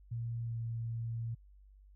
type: tone with pitch glide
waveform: sine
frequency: 116.54 to 115.07 Hz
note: A#2 to A#2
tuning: 0 to -22 cents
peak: -35 dBFS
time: 0.11-1.35 s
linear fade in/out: 10 ms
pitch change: -22 cents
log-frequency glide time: 0.46-0.53 s
effects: added 49 Hz sine -56 dBFS peak until 1.95 s